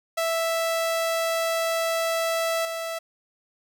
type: tone with level steps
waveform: sawtooth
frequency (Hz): 659.3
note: E5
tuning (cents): 0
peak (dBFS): -19 / -25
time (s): 0.17-2.99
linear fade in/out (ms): 10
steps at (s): 2.65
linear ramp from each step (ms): 2
effects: none